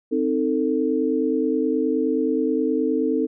sine chord, A diminished, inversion first, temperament equal with one note detuned, 261.6 / 311.1 / 446.4 Hz, C4 / Eb4 / A4, 0 / 0 / +25 cents, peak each -23 dBFS, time 0.11-3.27 s, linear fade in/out 20 ms, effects none

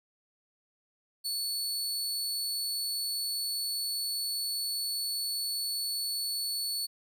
sawtooth tone, 4435 Hz, C#8, in tune, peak -28 dBFS, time 1.24-6.87 s, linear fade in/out 20 ms, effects none

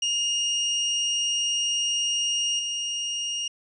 30% pulse tone with level steps, 2844 Hz, F7, 31 cents sharp, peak -20 / -24 dBFS, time 0.02-3.48 s, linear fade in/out 5 ms, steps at 2.59 s, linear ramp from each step 2 ms, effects resampled to 22050 Hz

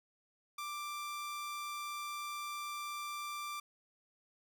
sawtooth tone, 1179 Hz, D6, 6 cents sharp, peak -36 dBFS, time 0.58-3.6 s, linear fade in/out 5 ms, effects none

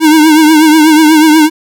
square tone with vibrato, 311.1 Hz, D#4, in tune, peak -3 dBFS, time 0-1.5 s, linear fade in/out 50 ms, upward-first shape triangle, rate 8.2 Hz, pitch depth 75 cents each way, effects none

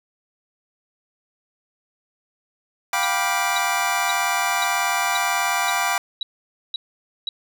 25% pulse chord, G dominant seventh, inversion third, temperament just, 705.6 / 784 / 980 / 1176 Hz, F5 / G5 / B5 / D6, +18 / 0 / -14 / +2 cents, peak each -22 dBFS, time 2.93-5.98 s, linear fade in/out 2 ms
sine tone bursts, 3886 Hz, B7, 29 cents flat, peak -23 dBFS, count 9, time 3.03-7.29 s, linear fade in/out 2 ms, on 20 ms, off 510 ms
effects none

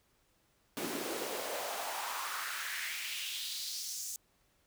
pink noise with high-pass filter sweep, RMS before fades -39 dBFS, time 0.77-4.16 s, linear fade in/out 0 ms, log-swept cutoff 260 to 7100 Hz, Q 2.8, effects pink hiss -72 dBFS RMS until 4.66 s

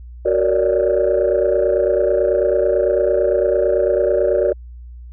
sine tone cluster, 372.6 / 462.1 / 564 / 593 Hz, F#4 / A#4 / C#5 / D5, +12 / -15 / +30 / +17 cents, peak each -18 dBFS, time 0.25-4.53 s, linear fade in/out 10 ms, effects tanh soft clip ceiling -7 dBFS + added 60 Hz sine -33 dBFS peak until 5.12 s

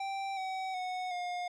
square tone with pitch steps, 782 / 758.4 / 735.6 / 713.4 Hz, G5 / F#5 / F#5 / F5, -4 / +43 / -10 / +37 cents, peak -35 dBFS, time 0-1.48 s, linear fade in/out 5 ms, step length 370 ms, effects low-pass 5000 Hz 12 dB/octave

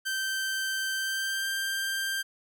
sawtooth tone with pitch glide, 1556 to 1579.5 Hz, G6 to G6, -13 to +13 cents, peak -25 dBFS, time 0.05-2.23 s, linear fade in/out 20 ms, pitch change +26 cents, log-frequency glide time 0.95-1.47 s, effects none

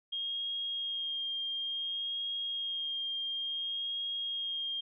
sine tone with vibrato, 3237 Hz, G#7, 45 cents flat, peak -33 dBFS, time 0.12-4.81 s, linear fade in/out 10 ms, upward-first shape sine, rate 0.57 Hz, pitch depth 16 cents each way, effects none

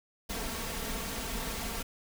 pink noise with comb filter, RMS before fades -36 dBFS, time 0.29-1.83 s, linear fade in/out 10 ms, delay 4.4 ms, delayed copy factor +0.6, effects none

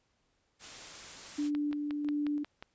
white noise, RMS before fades -46 dBFS, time 0.59-1.51 s, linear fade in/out 50 ms
sine tone with tremolo, 293.7 Hz, D4, in tune, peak -29 dBFS, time 1.38-2.44 s, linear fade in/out 10 ms, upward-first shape square, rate 1.5 Hz, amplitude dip 30%
click train, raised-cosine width 0.3 ms, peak -27 dBFS, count 7, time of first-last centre 1.55-2.625 s, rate 5.58 Hz
effects pink hiss -75 dBFS RMS until 2.74 s + resampled to 16000 Hz

